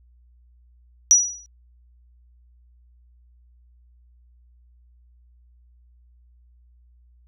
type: tone with exponential decay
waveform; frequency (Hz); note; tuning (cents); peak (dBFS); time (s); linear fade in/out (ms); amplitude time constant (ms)
sine; 5840; F#8; -24; -7; 1.11-1.46; 0; 74
effects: added 60 Hz sine -52 dBFS peak until 7.27 s